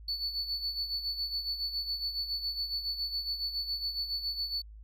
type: tone with tremolo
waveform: triangle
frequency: 4462 Hz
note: C#8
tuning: 11 cents sharp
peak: -27 dBFS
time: 0.08-4.62 s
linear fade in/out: 5 ms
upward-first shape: sine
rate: 7.2 Hz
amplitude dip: 70%
effects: tanh soft clip ceiling -26 dBFS + added 53 Hz sine -46 dBFS peak until 4.83 s